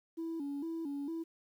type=tone with vibrato; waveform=sine; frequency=305.1 Hz; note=D#4; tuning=34 cents flat; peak=-34 dBFS; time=0.17-1.24 s; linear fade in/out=20 ms; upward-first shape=square; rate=2.2 Hz; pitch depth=130 cents each way; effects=tanh soft clip ceiling -34 dBFS + 11-bit